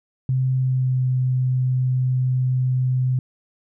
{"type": "tone with pitch glide", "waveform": "sine", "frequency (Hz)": [130, 128.06], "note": ["C3", "C3"], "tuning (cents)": [-11, -37], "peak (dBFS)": -17, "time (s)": [0.29, 3.19], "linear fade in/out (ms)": 2, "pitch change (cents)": -26, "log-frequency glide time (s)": [0.53, 1.11], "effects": []}